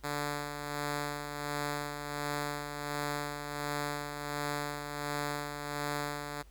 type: tone with tremolo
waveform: 5% pulse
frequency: 145.9 Hz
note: D3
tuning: 11 cents flat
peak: -21 dBFS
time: 0.03-6.43 s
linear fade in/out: 20 ms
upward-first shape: sine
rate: 1.4 Hz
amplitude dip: 50%
effects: added 50 Hz sine -53 dBFS peak until 6.5 s + pink hiss -65 dBFS RMS until 6.5 s